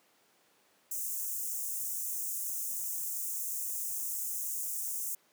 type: high-pass noise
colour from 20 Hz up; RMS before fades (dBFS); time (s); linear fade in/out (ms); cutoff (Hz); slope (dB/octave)
white; -36; 0.91-5.15; 5; 6300; 48
effects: pink hiss -67 dBFS RMS until 5.32 s + high-pass 300 Hz 12 dB/octave